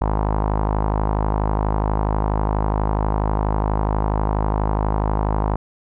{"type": "tone with low-pass filter", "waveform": "sawtooth", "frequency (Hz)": 52.2, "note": "G#1", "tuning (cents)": 10, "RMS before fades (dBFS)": -20, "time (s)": [0.01, 5.56], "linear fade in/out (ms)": 5, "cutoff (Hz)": 950, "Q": 3.6, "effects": []}